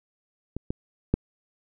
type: clicks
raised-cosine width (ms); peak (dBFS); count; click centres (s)
3; -18 / -15 / -7; 3; 0.566 / 0.705 / 1.14
effects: none

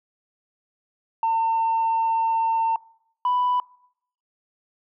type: tone pair in turn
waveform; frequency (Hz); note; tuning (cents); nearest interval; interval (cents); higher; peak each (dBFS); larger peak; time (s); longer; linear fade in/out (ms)
sine; 904 / 990.9; A5 / B5; +47 / +5; major second; 158; second; -17; neither; 1.23-2.76 / 3.25-3.6; first; 2
effects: noise-tail reverb RT60 0.7 s tail -24 dB re dry + tanh soft clip ceiling -16 dBFS

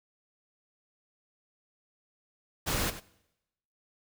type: noise with echo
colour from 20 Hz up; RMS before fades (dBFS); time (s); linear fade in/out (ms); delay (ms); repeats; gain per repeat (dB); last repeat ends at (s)
pink; -30; 2.66-2.91; 20; 95; 1; -13; 3.005
effects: noise-tail reverb RT60 0.9 s tail -22 dB re dry

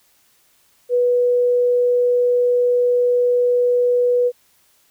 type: tone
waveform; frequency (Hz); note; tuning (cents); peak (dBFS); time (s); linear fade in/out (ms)
sine; 490; B4; -14; -13; 0.89-4.32; 50
effects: white hiss -58 dBFS RMS until 4.9 s

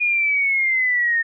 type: linear sweep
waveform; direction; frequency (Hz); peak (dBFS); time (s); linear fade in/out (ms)
sine; down; 2452 to 1822; -16; 0-1.23; 20
effects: none

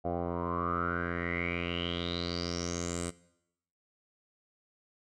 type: tone with low-pass filter sweep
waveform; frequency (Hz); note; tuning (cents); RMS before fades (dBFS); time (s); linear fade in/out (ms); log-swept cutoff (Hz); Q
10% pulse; 86.5; F2; -16; -34; 0.04-3.11; 20; 710 to 8500; 9.1
effects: noise-tail reverb RT60 0.8 s tail -20 dB re dry

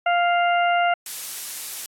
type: harmonic tone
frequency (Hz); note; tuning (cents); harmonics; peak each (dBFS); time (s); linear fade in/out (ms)
698.5; F5; 0; 1 / 2 / 3 / 4; -18 / -24 / -28 / -30; 0.06-0.94; 5
type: noise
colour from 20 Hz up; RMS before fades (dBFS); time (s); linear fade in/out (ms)
blue; -29; 1.06-1.86; 2
effects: low-pass 12000 Hz 12 dB/octave + AAC 64 kbps

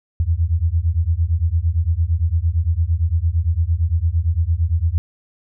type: beating tone pair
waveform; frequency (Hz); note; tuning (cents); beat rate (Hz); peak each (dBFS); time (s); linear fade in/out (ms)
sine; 79 / 87.8; D#2 / F2; +27 / +10; 8.8; -18; 0.2-4.98; 0
effects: none

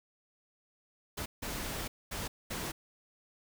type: noise bursts at uneven times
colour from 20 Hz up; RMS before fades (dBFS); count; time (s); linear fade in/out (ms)
pink; -38; 4; 1.17-1.26 / 1.42-1.88 / 2.11-2.28 / 2.5-2.72; 10
effects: none

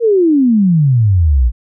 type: exponential sweep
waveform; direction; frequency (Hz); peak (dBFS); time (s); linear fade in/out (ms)
sine; down; 482.3 to 55; -7; 0-1.52; 50
effects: none

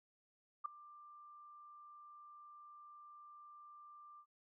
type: tone with ADSR envelope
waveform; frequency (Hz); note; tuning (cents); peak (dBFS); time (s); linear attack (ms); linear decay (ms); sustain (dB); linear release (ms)
sine; 1186; D6; +17; -34; 0.64-4.26; 16; 4; -21; 69
effects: none

